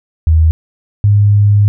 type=tone pair in turn; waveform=sine; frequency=79.8 / 102.81 Hz; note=D#2 / G#2; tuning=+44 / -17 cents; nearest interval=major third; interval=439 cents; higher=second; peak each=-5 dBFS; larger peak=neither; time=0.27-0.51 / 1.04-1.68 s; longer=second; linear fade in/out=0 ms; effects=none